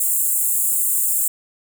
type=high-pass noise; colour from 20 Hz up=pink; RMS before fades=-19 dBFS; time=0-1.28 s; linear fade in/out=5 ms; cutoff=7300 Hz; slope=96 dB/octave; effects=none

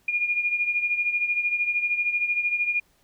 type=beating tone pair; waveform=sine; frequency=2425 / 2438 Hz; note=D#7 / D#7; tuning=-45 / -36 cents; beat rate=13 Hz; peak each=-23 / -29 dBFS; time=0.08-2.8 s; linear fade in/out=5 ms; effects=pink hiss -64 dBFS RMS until 3.03 s

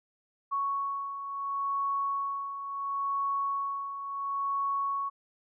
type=beating tone pair; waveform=sine; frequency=1110 / 1110.72 Hz; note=C#6 / C#6; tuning=+2 / +3 cents; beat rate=0.72 Hz; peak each=-37 / -30 dBFS; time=0.51-5.1 s; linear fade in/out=20 ms; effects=none

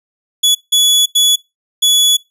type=tone bursts at uneven times; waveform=sawtooth; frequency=3400 Hz; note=G#7; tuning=40 cents sharp; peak=-5 dBFS; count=4; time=0.43-0.55 / 0.72-1.06 / 1.15-1.36 / 1.82-2.17 s; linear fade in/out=10 ms; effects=noise-tail reverb RT60 0.2 s tail -21 dB re dry + resampled to 32000 Hz

